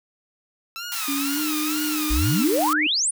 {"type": "tone with vibrato", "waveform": "15% pulse", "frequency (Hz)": 1318.5, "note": "E6", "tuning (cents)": 0, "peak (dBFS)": -24, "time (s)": [0.76, 2.44], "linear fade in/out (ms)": 0, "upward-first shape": "sine", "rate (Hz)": 2.1, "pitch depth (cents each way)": 150}
{"type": "high-pass noise", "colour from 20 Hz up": "white", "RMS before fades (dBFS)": -29, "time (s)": [0.92, 2.73], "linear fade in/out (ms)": 0, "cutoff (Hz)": 830, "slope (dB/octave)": 48}
{"type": "tone with pitch glide", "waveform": "sine", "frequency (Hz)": [280.7, 304.3], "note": ["C#4", "D#4"], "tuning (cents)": [22, -38], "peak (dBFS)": -24, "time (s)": [1.08, 2.87], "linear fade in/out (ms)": 5, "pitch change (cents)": 140, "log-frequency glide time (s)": [1.32, 1.4]}
{"type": "exponential sweep", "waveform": "sine", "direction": "up", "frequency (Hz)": [45, 9956], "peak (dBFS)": -19, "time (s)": [2.1, 3.11], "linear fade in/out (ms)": 10}
{"effects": []}